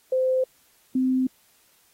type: tone pair in turn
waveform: sine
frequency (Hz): 517 / 258.5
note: C5 / C4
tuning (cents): -21 / -21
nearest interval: octave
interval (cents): 1200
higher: first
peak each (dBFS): -19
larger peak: neither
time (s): 0.12-0.44 / 0.95-1.27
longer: neither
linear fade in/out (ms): 5
effects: white hiss -61 dBFS RMS until 1.93 s + AAC 48 kbps